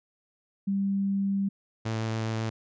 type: tone pair in turn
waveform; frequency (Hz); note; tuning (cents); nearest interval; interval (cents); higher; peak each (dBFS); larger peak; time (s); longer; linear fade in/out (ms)
sine / sawtooth; 197 / 111.54; G3 / A2; +9 / +24; minor seventh; 985; first; -24; neither; 0.67-1.49 / 1.85-2.5; first; 10
effects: resampled to 16000 Hz